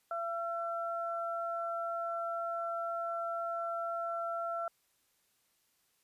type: tone pair together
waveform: sine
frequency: 677.4 / 1349 Hz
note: E5 / E6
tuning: +47 / +40 cents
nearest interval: octave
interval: 1193 cents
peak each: -36 / -37 dBFS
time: 0.11-4.68 s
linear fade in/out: 2 ms
effects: white hiss -74 dBFS RMS until 6.03 s + resampled to 32000 Hz